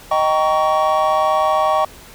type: chord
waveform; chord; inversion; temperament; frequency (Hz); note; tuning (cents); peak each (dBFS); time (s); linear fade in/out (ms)
triangle; Eb dominant seventh; none; just; 622.3 / 777.8 / 933.4 / 1120.1; Eb5 / G5 / Bb5 / Db6; 0 / -14 / +2 / +18; -16 / -17 / -22 / -16; 0.11-1.85; 5
effects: pink hiss -41 dBFS RMS until 2.14 s